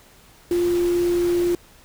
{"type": "tone in noise", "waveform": "sine", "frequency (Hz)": 349.2, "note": "F4", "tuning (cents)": 0, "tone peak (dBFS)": -17, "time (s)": [0.51, 1.55], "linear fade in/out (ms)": 2, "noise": "pink", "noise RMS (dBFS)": -35, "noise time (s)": [0.51, 1.55], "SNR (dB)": 15, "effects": ["pink hiss -51 dBFS RMS until 1.84 s"]}